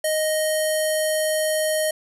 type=tone with low-pass filter; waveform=square; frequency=622.3 Hz; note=D#5; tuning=in tune; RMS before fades=-22 dBFS; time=0.04-1.91 s; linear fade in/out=5 ms; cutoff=11000 Hz; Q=5.6; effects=none